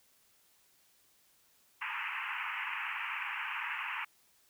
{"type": "band-pass noise", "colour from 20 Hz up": "white", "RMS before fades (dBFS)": -38, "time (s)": [1.81, 4.05], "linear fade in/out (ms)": 10, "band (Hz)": [850, 2800], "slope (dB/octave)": 96, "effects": ["white hiss -68 dBFS RMS until 4.49 s"]}